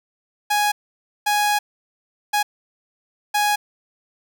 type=tone bursts at uneven times; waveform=sawtooth; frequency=830.6 Hz; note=G#5; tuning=in tune; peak=-13 dBFS; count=4; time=0.5-0.72 / 1.26-1.59 / 2.33-2.43 / 3.34-3.56 s; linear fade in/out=10 ms; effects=none